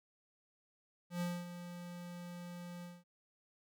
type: tone with ADSR envelope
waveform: square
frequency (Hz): 175.3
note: F3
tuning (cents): +7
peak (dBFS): -35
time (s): 1.1-3.04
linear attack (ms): 110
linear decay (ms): 240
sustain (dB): -11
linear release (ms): 210
effects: none